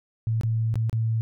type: tone with dropouts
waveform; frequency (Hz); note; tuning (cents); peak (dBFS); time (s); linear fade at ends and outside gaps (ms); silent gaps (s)
sine; 112.4; A2; +37; -21; 0.27-1.21; 0; 0.411-0.434 / 0.741-0.756 / 0.896-0.929
effects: none